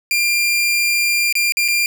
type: tone with dropouts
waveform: sawtooth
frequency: 2391 Hz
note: D7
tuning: 30 cents sharp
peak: -11 dBFS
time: 0.11-1.86 s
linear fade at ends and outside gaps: 1 ms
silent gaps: 1.326-1.353 / 1.522-1.57 / 1.68-1.684 s
effects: none